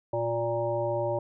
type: harmonic tone with a mistuned harmonic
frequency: 116.54 Hz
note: A#2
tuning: in tune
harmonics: 1 / 3 / 5 / 7 / 8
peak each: -34 / -33 / -28 / -37 / -36 dBFS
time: 0.13-1.19 s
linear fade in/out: 5 ms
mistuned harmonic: 3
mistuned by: +28 cents
effects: none